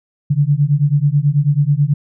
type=beating tone pair; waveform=sine; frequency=140.3 / 149.5 Hz; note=C#3 / D3; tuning=+21 / +31 cents; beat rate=9.2 Hz; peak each=-14 / -14 dBFS; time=0.3-1.94 s; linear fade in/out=10 ms; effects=none